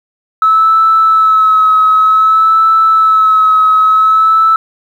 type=tone with vibrato; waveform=sine; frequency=1298 Hz; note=E6; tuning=27 cents flat; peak=-4 dBFS; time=0.42-4.56 s; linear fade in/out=2 ms; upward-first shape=sine; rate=0.54 Hz; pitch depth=24 cents each way; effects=tanh soft clip ceiling 0 dBFS + 7-bit